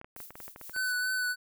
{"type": "clicks", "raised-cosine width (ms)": 0.5, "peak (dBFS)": -30, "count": 12, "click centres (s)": [0.014, 0.045, 0.164, 0.203, 0.306, 0.355, 0.403, 0.48, 0.561, 0.613, 0.696, 0.763]}
{"type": "noise with tremolo", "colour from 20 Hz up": "violet", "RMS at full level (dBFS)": -44, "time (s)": [0.16, 0.92], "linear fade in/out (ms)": 0, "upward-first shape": "triangle", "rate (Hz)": 4.4, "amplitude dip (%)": 90}
{"type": "tone with vibrato", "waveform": "square", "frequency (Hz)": 1500, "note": "F#6", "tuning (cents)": 23, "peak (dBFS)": -29, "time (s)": [0.73, 1.36], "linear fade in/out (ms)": 50, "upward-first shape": "triangle", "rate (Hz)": 3.2, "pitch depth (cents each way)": 24}
{"effects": []}